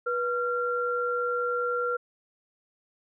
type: tone pair together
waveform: sine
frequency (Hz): 487 / 1377.4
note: B4 / F6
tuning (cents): -24 / -24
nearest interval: octave + tritone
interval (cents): 1800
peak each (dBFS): -28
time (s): 0.06-1.97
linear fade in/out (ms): 10
effects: none